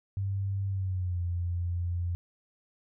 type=tone with pitch glide; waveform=sine; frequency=98 to 87.31 Hz; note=G2 to F2; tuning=0 to 0 cents; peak=-28 dBFS; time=0.17-2.15 s; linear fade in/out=0 ms; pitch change=-200 cents; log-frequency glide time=0.68-1.22 s; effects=none